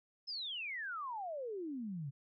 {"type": "exponential sweep", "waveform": "sine", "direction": "down", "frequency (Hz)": [5274, 130.81], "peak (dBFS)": -39, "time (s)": [0.27, 2.11], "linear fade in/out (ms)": 20, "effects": []}